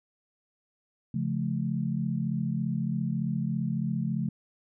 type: chord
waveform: sine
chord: Db augmented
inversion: none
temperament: just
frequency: 138.59 / 173.24 / 216.5 Hz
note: Db3 / F3 / A3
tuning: 0 / -14 / -28 cents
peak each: -31 dBFS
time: 1.14-4.29 s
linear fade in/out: 5 ms
effects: none